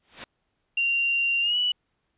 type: noise with exponential growth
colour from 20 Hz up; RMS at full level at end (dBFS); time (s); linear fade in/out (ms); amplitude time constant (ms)
white; -30; 0.02-0.24; 1; 47
type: tone with pitch glide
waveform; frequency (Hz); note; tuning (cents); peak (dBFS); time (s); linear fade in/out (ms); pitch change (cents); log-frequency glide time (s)
sine; 2769 to 2951; F7 to F#7; -15 to -5; -21; 0.77-1.72; 5; +110; 1.41-1.57
effects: pink hiss -75 dBFS RMS until 2.17 s + resampled to 8000 Hz